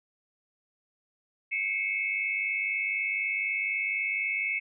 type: tone cluster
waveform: sine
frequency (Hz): 2176 / 2276 / 2600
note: C#7 / C#7 / E7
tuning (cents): -33 / +45 / -24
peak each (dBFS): -29 / -34 / -33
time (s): 1.51-4.6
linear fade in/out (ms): 20
effects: none